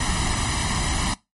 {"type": "noise with comb filter", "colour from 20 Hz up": "pink", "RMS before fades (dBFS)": -23, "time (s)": [0, 1.14], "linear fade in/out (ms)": 5, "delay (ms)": 1, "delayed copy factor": 0.75, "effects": ["noise-tail reverb RT60 0.2 s tail -20 dB re dry", "MP3 48 kbps"]}